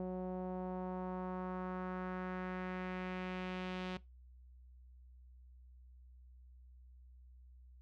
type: tone with low-pass filter sweep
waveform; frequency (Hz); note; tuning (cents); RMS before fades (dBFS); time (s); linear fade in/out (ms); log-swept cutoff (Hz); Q
sawtooth; 183.8; F#3; -11; -41; 0-3.97; 2; 590 to 3400; 1.7
effects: noise-tail reverb RT60 0.2 s tail -20 dB re dry + added 62 Hz sine -56 dBFS peak until 7.81 s